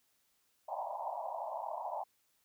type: band-pass noise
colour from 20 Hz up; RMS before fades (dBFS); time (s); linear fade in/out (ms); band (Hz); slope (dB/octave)
white; -40; 0.68-2.04; 10; 590 to 990; 96
effects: white hiss -75 dBFS RMS until 2.44 s